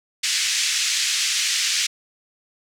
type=band-pass noise; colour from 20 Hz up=white; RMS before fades=-22 dBFS; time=0.23-1.87 s; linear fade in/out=10 ms; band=1900 to 7100 Hz; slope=24 dB/octave; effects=none